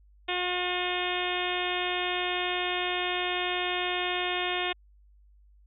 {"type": "harmonic tone", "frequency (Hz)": 359.4, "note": "F4", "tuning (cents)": 50, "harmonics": [1, 2, 3, 4, 5, 6, 7, 8, 9, 10], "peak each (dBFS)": [-34, -34, -38, -40, -37, -37, -36, -37, -38, -37], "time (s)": [0.28, 4.73], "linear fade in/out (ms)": 10, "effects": ["added 50 Hz sine -55 dBFS peak until 5.66 s"]}